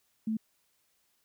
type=tone; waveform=sine; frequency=220 Hz; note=A3; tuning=in tune; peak=-28 dBFS; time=0.27-0.37 s; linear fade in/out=5 ms; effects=white hiss -73 dBFS RMS until 1.24 s